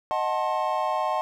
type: chord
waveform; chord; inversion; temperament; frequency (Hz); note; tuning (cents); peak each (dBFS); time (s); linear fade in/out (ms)
triangle; D# diminished seventh; none; equal with one note detuned; 622.3 / 740 / 880 / 1064.8; D#5 / F#5 / A5 / C6; 0 / 0 / 0 / +30; -27; 0.11-1.21; 0
effects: none